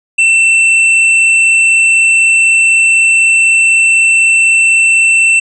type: tone with hard clipping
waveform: sine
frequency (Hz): 2684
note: E7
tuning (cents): +31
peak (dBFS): -7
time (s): 0.18-5.4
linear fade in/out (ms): 10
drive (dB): 9
effects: resampled to 24000 Hz